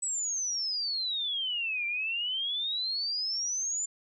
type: exponential two-way sweep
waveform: sine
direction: down then up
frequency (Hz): 8000 to 2349 to 7200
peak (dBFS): -29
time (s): 0.02-3.86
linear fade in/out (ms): 10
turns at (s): 1.86
effects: none